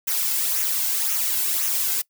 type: noise with flanger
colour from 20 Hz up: blue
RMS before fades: -23 dBFS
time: 0.07-2.02 s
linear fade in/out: 10 ms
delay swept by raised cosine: 0.22 to 1.72 ms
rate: 1.9 Hz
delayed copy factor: -0.55
effects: noise-tail reverb RT60 0.1 s tail -22 dB re dry